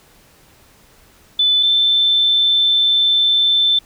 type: tone pair in turn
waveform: sine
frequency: 3500 / 3539 Hz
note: A7 / A7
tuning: -10 / +9 cents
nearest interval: unison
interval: 19 cents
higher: second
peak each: -11 dBFS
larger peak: neither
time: 1.39-1.63 / 1.63-3.79 s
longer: second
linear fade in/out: 5 ms
effects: pink hiss -50 dBFS RMS until 3.85 s